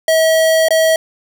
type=tone with dropouts; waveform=square; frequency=643 Hz; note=E5; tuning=43 cents flat; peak=-10 dBFS; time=0.08-0.96 s; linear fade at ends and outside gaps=2 ms; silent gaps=0.685-0.706 s; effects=none